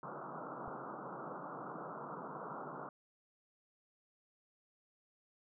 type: band-pass noise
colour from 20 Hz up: white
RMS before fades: -46 dBFS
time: 0.03-2.89 s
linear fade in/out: 2 ms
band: 130 to 1400 Hz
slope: 96 dB/octave
type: click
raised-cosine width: 3 ms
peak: -36 dBFS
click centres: 0.679 s
effects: none

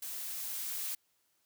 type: noise with level ramp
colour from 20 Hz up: blue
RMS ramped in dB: -41 to -37 dBFS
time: 0.02-0.95 s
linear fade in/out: 5 ms
effects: white hiss -75 dBFS RMS until 1.45 s + high-pass 60 Hz 12 dB/octave

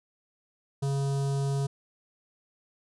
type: tone with notch filter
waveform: square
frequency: 138.59 Hz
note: C#3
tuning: in tune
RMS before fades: -28 dBFS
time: 0.82-1.67 s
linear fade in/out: 10 ms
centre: 2100 Hz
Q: 0.51
effects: resampled to 24000 Hz

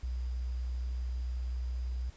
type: tone with sample-and-hold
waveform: sine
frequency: 61.8 Hz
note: B1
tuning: 2 cents sharp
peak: -32 dBFS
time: 0.03-2.1 s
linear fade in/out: 5 ms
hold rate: 4900 Hz
effects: pink hiss -59 dBFS RMS until 2.16 s + resampled to 16000 Hz

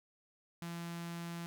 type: tone with notch filter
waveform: sawtooth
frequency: 170 Hz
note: F3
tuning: 46 cents flat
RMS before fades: -43 dBFS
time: 0.62-1.46 s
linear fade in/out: 0 ms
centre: 460 Hz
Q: 1.1
effects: none

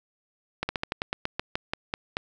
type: slowing click train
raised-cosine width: 0.3 ms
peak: -11 dBFS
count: 13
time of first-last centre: 0.63-2.169 s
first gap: 60 ms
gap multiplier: 1.13
effects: none

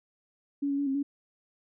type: tone with pitch steps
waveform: sine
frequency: 282.9 / 279.3 / 284.2 / 269.3 / 282.8 Hz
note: C#4 / C#4 / C#4 / C#4 / C#4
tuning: +35 / +13 / +43 / -50 / +35 cents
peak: -26 dBFS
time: 0.62-1.03 s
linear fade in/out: 10 ms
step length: 82 ms
effects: none

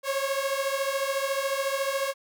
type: beating tone pair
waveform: sawtooth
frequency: 540 / 554 Hz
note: C#5 / C#5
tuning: -45 / -1 cents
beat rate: 14 Hz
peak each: -25 dBFS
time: 0.03-2.14 s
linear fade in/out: 50 ms
effects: none

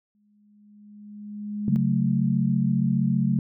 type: tone with exponential growth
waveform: sine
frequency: 207.7 Hz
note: G#3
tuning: in tune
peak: -23 dBFS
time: 0.15-1.76 s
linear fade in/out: 0 ms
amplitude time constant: 350 ms
type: chord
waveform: sine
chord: F# minor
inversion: second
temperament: equal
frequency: 138.59 / 185 / 220 Hz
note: C#3 / F#3 / A3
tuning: 0 / 0 / 0 cents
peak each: -24 dBFS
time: 1.68-3.39 s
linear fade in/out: 2 ms
effects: none

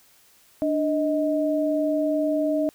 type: tone pair together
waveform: sine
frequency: 295.9 / 627 Hz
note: D4 / D#5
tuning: +13 / +13 cents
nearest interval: octave + minor second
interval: 1300 cents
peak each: -23 dBFS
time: 0.62-2.69 s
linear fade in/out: 0 ms
effects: white hiss -57 dBFS RMS until 2.74 s

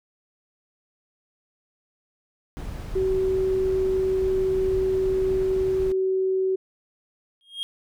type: noise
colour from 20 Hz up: brown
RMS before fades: -33 dBFS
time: 2.57-5.92 s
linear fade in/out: 0 ms
type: tone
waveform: sine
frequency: 378.5 Hz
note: F#4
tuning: 39 cents sharp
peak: -20 dBFS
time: 2.95-6.56 s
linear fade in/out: 10 ms
type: tone with exponential growth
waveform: triangle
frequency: 3245 Hz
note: G#7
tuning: 41 cents flat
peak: -22 dBFS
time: 7.41-7.63 s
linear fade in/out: 0 ms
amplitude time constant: 46 ms
effects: none

